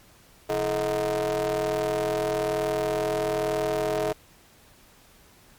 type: ring-modulated tone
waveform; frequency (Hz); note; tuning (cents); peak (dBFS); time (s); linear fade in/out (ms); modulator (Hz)
35% pulse; 100.1; G2; +37; -19; 0.49-4.13; 10; 530
effects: pink hiss -55 dBFS RMS until 5.58 s + MP3 96 kbps